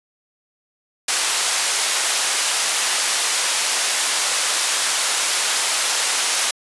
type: band-pass noise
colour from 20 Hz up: white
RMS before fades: -20 dBFS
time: 1.08-6.51 s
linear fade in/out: 5 ms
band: 640 to 10000 Hz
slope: 12 dB/octave
effects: resampled to 24000 Hz